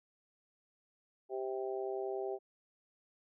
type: harmonic tone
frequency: 130.81 Hz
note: C3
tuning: in tune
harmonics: 3 / 4 / 5 / 6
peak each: -37 / -45 / -43 / -45 dBFS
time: 1.29-2.39 s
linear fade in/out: 50 ms
effects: none